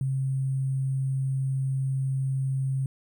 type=tone with sample-and-hold; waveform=sine; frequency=133.7 Hz; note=C3; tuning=38 cents sharp; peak=-24 dBFS; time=0.01-2.86 s; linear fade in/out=2 ms; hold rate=8820 Hz; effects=none